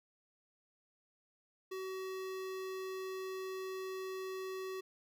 square tone with notch filter, 377.9 Hz, F#4, 37 cents sharp, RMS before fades -42 dBFS, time 1.71-4.81 s, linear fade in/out 10 ms, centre 9100 Hz, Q 1.8, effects none

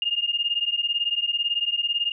sine beating tone pair, 2822 / 2840 Hz, F7 / F7, +17 / +28 cents, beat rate 18 Hz, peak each -25 dBFS, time 0.02-2.12 s, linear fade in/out 2 ms, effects none

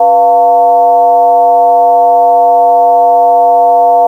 sine tone with frequency modulation, 698.5 Hz, F5, in tune, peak -3 dBFS, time 0-4.07 s, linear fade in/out 5 ms, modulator 209 Hz, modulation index 0.6, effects 7-bit

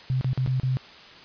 sine tone with dropouts, 129.5 Hz, C3, 17 cents flat, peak -21 dBFS, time 0.1-0.77 s, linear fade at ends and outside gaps 0 ms, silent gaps 0.211-0.245 / 0.332-0.376 / 0.462-0.475 / 0.599-0.633 s, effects white hiss -46 dBFS RMS until 1.24 s + resampled to 11025 Hz

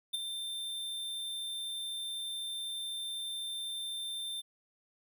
square tone with ADSR envelope, 3582 Hz, A7, 30 cents sharp, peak -29 dBFS, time 0.13-4.42 s, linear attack 16 ms, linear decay 14 ms, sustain -8 dB, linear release 23 ms, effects none

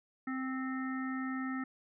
harmonic tone, 261.6 Hz, C4, in tune, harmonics 1 / 3 / 5 / 7 / 8, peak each -35 / -49 / -43 / -44 / -53 dBFS, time 0.27-1.64 s, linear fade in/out 5 ms, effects none

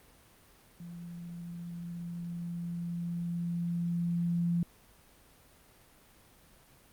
sine tone with level ramp, 171.7 Hz, F3, 29 cents flat, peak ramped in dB -42 to -26 dBFS, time 0.8-4.63 s, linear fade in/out 2 ms, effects pink hiss -60 dBFS RMS until 6.92 s + Opus 32 kbps

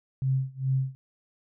sine tone with tremolo, 132.7 Hz, C3, 25 cents sharp, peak -21 dBFS, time 0.22-0.95 s, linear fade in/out 0 ms, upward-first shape sine, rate 2.4 Hz, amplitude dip 95%, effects none

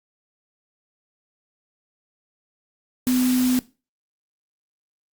sine tone in noise, 252.7 Hz, B3, 40 cents sharp, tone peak -17 dBFS, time 3.07-3.59 s, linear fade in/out 0 ms, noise white, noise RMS -30 dBFS, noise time 3.07-3.59 s, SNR +10 dB, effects noise-tail reverb RT60 0.3 s tail -18 dB re dry + Opus 48 kbps

